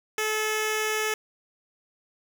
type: tone with notch filter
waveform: 10% pulse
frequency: 431.7 Hz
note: A4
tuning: 33 cents flat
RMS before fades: -27 dBFS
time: 0.18-1.14 s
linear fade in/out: 2 ms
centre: 1000 Hz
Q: 1.7
effects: none